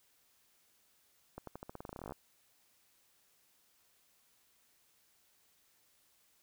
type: accelerating click train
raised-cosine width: 1 ms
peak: -30 dBFS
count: 19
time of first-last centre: 1.38-2.122 s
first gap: 93 ms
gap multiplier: 0.89
effects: white hiss -71 dBFS RMS until 6.42 s